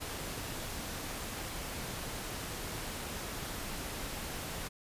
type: noise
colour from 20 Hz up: pink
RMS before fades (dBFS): -40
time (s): 0-4.69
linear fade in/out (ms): 20
effects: resampled to 32000 Hz